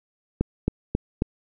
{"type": "click train", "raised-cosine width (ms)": 3, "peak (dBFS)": -8, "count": 4, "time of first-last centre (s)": [0.41, 1.221], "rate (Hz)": 3.7, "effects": []}